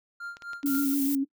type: tone with tremolo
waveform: triangle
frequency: 1396.9 Hz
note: F6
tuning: in tune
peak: -32 dBFS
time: 0.2-0.94 s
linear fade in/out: 5 ms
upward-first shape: sine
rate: 4 Hz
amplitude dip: 95%
type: clicks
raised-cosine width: 0.2 ms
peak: -28 dBFS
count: 5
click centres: 0.369 / 0.422 / 0.533 / 0.631 / 0.75 s
type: tone with vibrato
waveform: sine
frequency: 277.2 Hz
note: C#4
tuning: in tune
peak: -23 dBFS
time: 0.63-1.25 s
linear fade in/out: 20 ms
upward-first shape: square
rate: 6.7 Hz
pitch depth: 30 cents each way
type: noise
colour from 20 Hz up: violet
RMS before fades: -33 dBFS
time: 0.66-1.15 s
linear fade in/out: 0 ms
effects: noise-tail reverb RT60 0.1 s tail -20 dB re dry